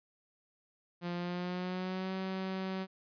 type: tone with pitch glide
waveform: sawtooth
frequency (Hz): 174.61 to 189.32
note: F3 to F#3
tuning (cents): 0 to +40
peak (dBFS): -31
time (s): 1.01-2.87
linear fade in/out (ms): 50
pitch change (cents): +140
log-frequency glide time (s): 1.15-2.13
effects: resampled to 11025 Hz